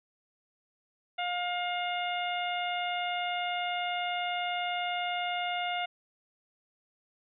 harmonic tone, 710 Hz, F5, 28 cents sharp, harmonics 1 / 2 / 3 / 4 / 5, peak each -32 / -39 / -37 / -38 / -42 dBFS, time 1.18-5.86 s, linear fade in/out 10 ms, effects none

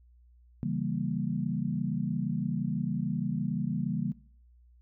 sine chord, C# diminished seventh, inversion none, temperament equal, 138.59 / 164.81 / 196 / 233.1 Hz, C#3 / E3 / G3 / Bb3, 0 / 0 / 0 / 0 cents, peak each -34 dBFS, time 0.63-4.12 s, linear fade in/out 0 ms, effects noise-tail reverb RT60 0.5 s tail -19 dB re dry + added 60 Hz sine -56 dBFS peak until 4.81 s

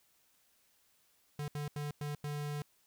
square tone bursts at uneven times, 146.83 Hz, D3, in tune, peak -37 dBFS, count 5, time 1.39-1.48 / 1.55-1.68 / 1.76-1.91 / 2.01-2.15 / 2.24-2.62 s, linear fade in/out 2 ms, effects white hiss -71 dBFS RMS until 2.86 s

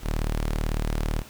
sawtooth tone, 38 Hz, D#1, 40 cents flat, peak -20 dBFS, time 0.02-1.24 s, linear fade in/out 50 ms, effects pink hiss -47 dBFS RMS until 1.29 s

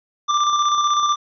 square tone with tremolo, 1182 Hz, D6, 11 cents sharp, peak -15 dBFS, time 0.28-1.16 s, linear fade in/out 20 ms, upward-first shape square, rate 16 Hz, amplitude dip 35%, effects resampled to 16000 Hz

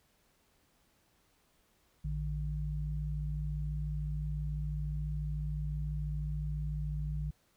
sine tone pair together, 56.34 / 150.4 Hz, A1 / D3, +42 / +42 cents, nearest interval octave + perfect fourth, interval 1700 cents, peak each -35 / -36 dBFS, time 2.04-7.31 s, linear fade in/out 10 ms, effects pink hiss -71 dBFS RMS until 7.56 s

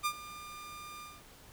sawtooth tone with ADSR envelope, 1200 Hz, D6, 37 cents sharp, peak -24 dBFS, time 0.03-1.24 s, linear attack 27 ms, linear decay 69 ms, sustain -17 dB, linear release 220 ms, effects pink hiss -56 dBFS RMS until 1.52 s

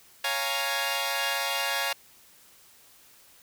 10% pulse chord, Bb minor seventh, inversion first, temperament equal, 554.4 / 698.5 / 830.6 / 932.3 Hz, Db5 / F5 / Ab5 / Bb5, 0 / 0 / 0 / 0 cents, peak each -24 dBFS, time 0.24-1.93 s, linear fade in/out 5 ms, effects white hiss -56 dBFS RMS until 3.42 s

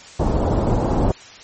pink low-pass noise, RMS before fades -18 dBFS, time 0.19-1.12 s, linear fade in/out 10 ms, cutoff 910 Hz, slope 24 dB/octave, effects white hiss -41 dBFS RMS until 1.43 s + MP3 32 kbps

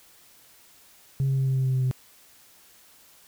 sine tone with pitch steps, 135.7 / 134.68 / 133.68 / 132.68 / 131.68 / 130.7 / 129.72 / 128.75 Hz, C#3 / C#3 / C3 / C3 / C3 / C3 / C3 / C3, -36 / -50 / +38 / +25 / +11 / -1 / -15 / -28 cents, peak -19 dBFS, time 1.2-1.912 s, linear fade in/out 0 ms, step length 89 ms, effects tanh soft clip ceiling -19 dBFS + white hiss -55 dBFS RMS until 3.27 s

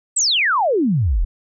sine exponential sweep, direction down, 8372 to 34.65 Hz, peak -14 dBFS, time 0.16-1.25 s, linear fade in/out 10 ms, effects none

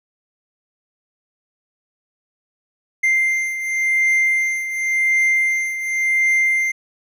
triangle beating tone pair, 2093 / 2093.91 Hz, C7 / C7, 0 / +1 cents, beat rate 0.91 Hz, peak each -15 / -21 dBFS, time 3.03-6.72 s, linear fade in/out 10 ms, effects none

